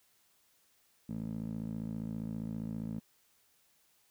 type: tone with band-pass filter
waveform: 15% pulse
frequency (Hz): 55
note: A1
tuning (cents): 0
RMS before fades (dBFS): -39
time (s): 1.09-3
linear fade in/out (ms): 5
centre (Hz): 220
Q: 2.5
effects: white hiss -70 dBFS RMS until 4.1 s